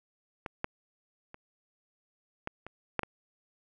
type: clicks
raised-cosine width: 0.5 ms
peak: -21 / -15 / -30 / -19 / -27 / -12 / -20 dBFS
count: 7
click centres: 0.462 / 0.644 / 1.344 / 2.474 / 2.666 / 2.993 / 3.033 s
effects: none